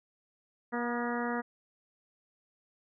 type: harmonic tone with a mistuned harmonic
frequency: 239.2 Hz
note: A#3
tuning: 45 cents sharp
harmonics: 1 / 2 / 3 / 4 / 5 / 6 / 7 / 8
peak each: -34 / -37 / -39 / -40 / -41 / -42 / -42 / -43 dBFS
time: 0.72-1.42 s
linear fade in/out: 20 ms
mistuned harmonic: 5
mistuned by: +33 cents
effects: none